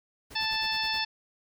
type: noise with tremolo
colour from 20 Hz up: pink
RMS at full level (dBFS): -46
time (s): 0.3-1.04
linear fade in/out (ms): 10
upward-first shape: sine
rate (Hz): 9.5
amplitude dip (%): 100
type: harmonic tone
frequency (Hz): 880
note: A5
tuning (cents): 0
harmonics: 1 / 2 / 3 / 4 / 5 / 6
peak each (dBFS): -34 / -34 / -34 / -34 / -34 / -34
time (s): 0.35-1.05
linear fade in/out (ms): 10
effects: none